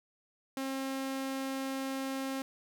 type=tone; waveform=sawtooth; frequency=268 Hz; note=C4; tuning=42 cents sharp; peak=-30 dBFS; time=0.57-2.42 s; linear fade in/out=2 ms; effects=none

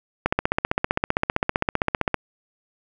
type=click train; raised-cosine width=0.5 ms; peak=-4 dBFS; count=30; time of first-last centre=0.26-2.143 s; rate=15.4 Hz; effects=none

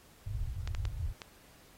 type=low-pass noise; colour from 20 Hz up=white; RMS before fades=-36 dBFS; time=0.26-1.13 s; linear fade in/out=10 ms; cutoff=110 Hz; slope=48 dB/octave
type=clicks; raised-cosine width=0.2 ms; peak=-23 dBFS; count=4; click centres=0.675 / 0.749 / 0.853 / 1.218 s
effects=pink hiss -60 dBFS RMS until 1.77 s + AAC 48 kbps

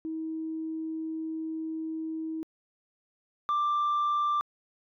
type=tone pair in turn; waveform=sine; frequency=319.6 / 1180.5 Hz; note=D#4 / D6; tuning=+47 / +9 cents; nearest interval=octave + major seventh; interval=2262 cents; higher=second; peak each=-31 / -22 dBFS; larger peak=second; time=0.05-2.43 / 3.49-4.41 s; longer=first; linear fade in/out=0 ms; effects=tanh soft clip ceiling -23 dBFS

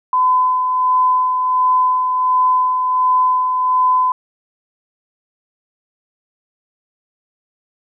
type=tone with tremolo; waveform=sine; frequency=1013 Hz; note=B5; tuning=44 cents sharp; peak=-10 dBFS; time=0.13-4.12 s; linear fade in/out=2 ms; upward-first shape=sine; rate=1.4 Hz; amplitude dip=40%; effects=none

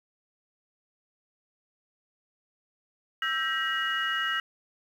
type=tone cluster; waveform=sine; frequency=1323 / 1578 / 1903 / 2889 Hz; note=E6 / G6 / A#6 / F#7; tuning=+6 / +11 / +35 / -42 cents; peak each=-31 dBFS; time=3.22-4.4 s; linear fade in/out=2 ms; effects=tanh soft clip ceiling -18 dBFS + 9-bit

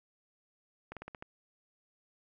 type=slowing click train; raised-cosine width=0.5 ms; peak=-28 dBFS; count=6; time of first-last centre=0.92-1.225 s; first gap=47 ms; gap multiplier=1.13; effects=none

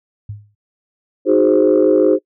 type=tone with exponential decay; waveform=sine; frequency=103.83 Hz; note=G#2; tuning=in tune; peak=-22 dBFS; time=0.29-0.55 s; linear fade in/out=5 ms; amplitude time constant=55 ms
type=chord; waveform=sine; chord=Ab dominant seventh; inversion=second; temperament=equal; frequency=311.1 / 370 / 415.3 / 523.3 Hz; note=Eb4 / Gb4 / Ab4 / C5; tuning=0 / 0 / 0 / 0 cents; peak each=-14 dBFS; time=1.25-2.19 s; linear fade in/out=50 ms
effects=noise-tail reverb RT60 0.1 s tail -25 dB re dry + tanh soft clip ceiling -2 dBFS

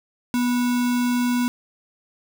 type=tone with sample-and-hold; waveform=sine; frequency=244.5 Hz; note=B3; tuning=17 cents flat; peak=-18 dBFS; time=0.34-1.48 s; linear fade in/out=0 ms; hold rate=1225 Hz; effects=none

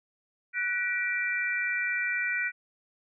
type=tone cluster; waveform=sine; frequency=1483 / 1932 / 2348 Hz; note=F#6 / B6 / D7; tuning=+4 / -39 / -1 cents; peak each=-31 dBFS; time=0.53-2.52 s; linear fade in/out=50 ms; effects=none

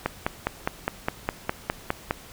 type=click train; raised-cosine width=0.5 ms; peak=-8 dBFS; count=11; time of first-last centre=0.06-2.109 s; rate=4.88 Hz; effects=pink hiss -46 dBFS RMS until 2.32 s

